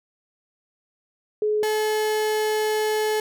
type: tone pair in turn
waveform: sine / 35% pulse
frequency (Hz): 424.3 / 429.7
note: G#4 / A4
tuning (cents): +37 / -41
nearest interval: unison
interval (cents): 22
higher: second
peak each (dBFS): -19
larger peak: neither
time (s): 1.42-1.63 / 1.63-3.2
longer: second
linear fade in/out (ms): 2
effects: none